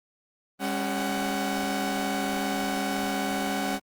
sawtooth tone cluster, 201.4 / 275.9 / 749 Hz, G3 / C#4 / F#5, +47 / -8 / +21 cents, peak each -27 dBFS, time 0.59-3.8 s, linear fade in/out 50 ms, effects Opus 24 kbps

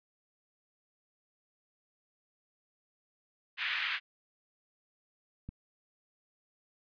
pink band-pass noise, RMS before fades -34 dBFS, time 3.57-4 s, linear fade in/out 50 ms, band 1600 to 3200 Hz, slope 24 dB/octave
click, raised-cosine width 5 ms, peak -29 dBFS, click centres 5.49 s
effects resampled to 11025 Hz

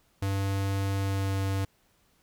square tone with pitch glide, 98 to 97.15 Hz, G2 to G2, 0 to -15 cents, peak -27 dBFS, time 0.22-1.65 s, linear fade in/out 5 ms, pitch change -15 cents, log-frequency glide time 0.96-1.37 s, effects pink hiss -67 dBFS RMS until 2.22 s

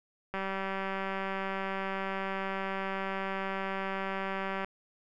click train, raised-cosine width 0.5 ms, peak -20 dBFS, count 832, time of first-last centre 0.34-4.646 s, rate 193 Hz, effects none

